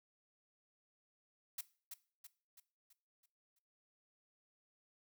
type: noise with echo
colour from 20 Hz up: blue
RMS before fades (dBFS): -42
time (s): 1.58-1.61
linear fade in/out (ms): 5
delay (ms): 330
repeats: 6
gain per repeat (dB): -6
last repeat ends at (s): 3.59
effects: noise-tail reverb RT60 0.4 s tail -18 dB re dry

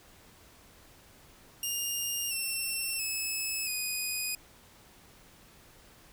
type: tone with pitch steps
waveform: 10% pulse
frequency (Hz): 2821 / 2705 / 2593 / 2486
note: F7 / E7 / E7 / D#7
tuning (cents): +17 / +44 / -29 / -2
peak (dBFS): -23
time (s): 1.63-4.35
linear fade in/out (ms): 2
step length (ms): 680
effects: pink hiss -57 dBFS RMS until 6.12 s

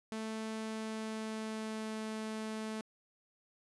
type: tone with pitch glide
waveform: sawtooth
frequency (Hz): 220.1 to 218.3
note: A3 to A3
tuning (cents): +1 to -13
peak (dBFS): -34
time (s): 0.12-2.81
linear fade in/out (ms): 0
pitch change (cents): -14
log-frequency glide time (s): 0.51-1.97
effects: resampled to 24000 Hz

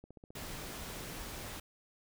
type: click train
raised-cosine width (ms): 2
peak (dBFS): -38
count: 17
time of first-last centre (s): 0.04-1.1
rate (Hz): 15.1
type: noise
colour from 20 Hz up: pink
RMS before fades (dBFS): -44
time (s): 0.35-1.6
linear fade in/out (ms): 5
effects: none

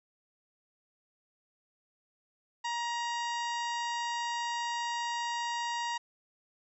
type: harmonic tone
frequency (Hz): 945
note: A#5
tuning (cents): +23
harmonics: 1 / 2 / 3 / 4 / 5 / 6 / 7 / 8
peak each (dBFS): -33 / -39 / -43 / -45 / -47 / -49 / -50 / -51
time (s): 2.64-5.98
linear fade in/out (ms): 10
effects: none

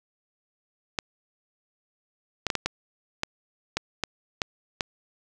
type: clicks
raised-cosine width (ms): 0.2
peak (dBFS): -8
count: 10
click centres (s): 0.988 / 2.467 / 2.502 / 2.553 / 2.66 / 3.234 / 3.77 / 4.037 / 4.418 / 4.808
effects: none

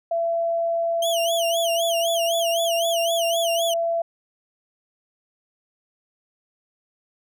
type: tone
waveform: sine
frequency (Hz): 672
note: E5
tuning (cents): +33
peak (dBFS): -20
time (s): 0.11-4.02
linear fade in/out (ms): 5
type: tone with vibrato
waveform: sawtooth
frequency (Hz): 3088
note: G7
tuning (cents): -27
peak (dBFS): -22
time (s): 1.02-3.74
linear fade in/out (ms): 5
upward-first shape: sine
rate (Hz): 3.9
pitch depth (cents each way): 190
effects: none

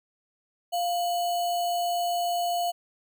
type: tone with sample-and-hold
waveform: sine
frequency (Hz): 698.5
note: F5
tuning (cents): 0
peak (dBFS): -24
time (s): 0.72-2.72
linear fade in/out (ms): 20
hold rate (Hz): 3675
effects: none

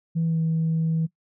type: tone with pitch glide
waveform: sine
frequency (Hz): 164.5 to 161.86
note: E3 to E3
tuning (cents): -3 to -31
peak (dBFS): -19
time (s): 0.15-1.07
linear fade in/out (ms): 20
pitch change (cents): -28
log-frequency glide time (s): 0.26-0.39
effects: noise-tail reverb RT60 0.1 s tail -21 dB re dry + tanh soft clip ceiling -17 dBFS

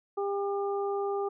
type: harmonic tone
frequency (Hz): 400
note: G4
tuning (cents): +35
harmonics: 1 / 2 / 3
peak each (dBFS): -29 / -35 / -39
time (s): 0.17-1.29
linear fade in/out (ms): 10
effects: none

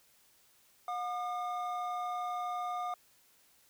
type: tone pair together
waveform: triangle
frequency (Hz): 720.1 / 1211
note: F#5 / D#6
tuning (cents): -47 / -47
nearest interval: major sixth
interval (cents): 900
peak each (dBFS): -34 / -36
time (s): 0.88-2.94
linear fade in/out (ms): 2
effects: white hiss -66 dBFS RMS until 3.69 s

